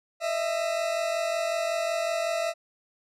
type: tone pair together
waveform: 40% pulse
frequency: 620.6 / 666 Hz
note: D#5 / E5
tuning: -5 / +18 cents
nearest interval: minor second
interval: 123 cents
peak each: -31 / -26 dBFS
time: 0.2-2.54 s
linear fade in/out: 50 ms
effects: low-pass 9000 Hz 12 dB/octave